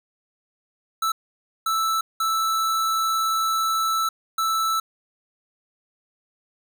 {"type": "tone bursts at uneven times", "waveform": "square", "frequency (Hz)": 1318.5, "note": "E6", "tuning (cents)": 0, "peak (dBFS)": -21, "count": 4, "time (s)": [[1.02, 1.12], [1.66, 2.01], [2.2, 4.09], [4.38, 4.8]], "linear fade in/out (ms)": 5, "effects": []}